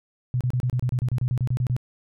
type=tone bursts; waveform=sine; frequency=124.8 Hz; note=B2; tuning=19 cents sharp; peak=-20 dBFS; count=15; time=0.34-1.765 s; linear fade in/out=0 ms; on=67 ms; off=30 ms; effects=none